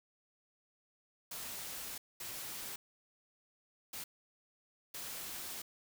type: noise bursts at uneven times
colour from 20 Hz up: white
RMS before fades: -44 dBFS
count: 4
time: 1.31-1.98 / 2.2-2.76 / 3.93-4.04 / 4.94-5.62 s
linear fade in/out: 5 ms
effects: none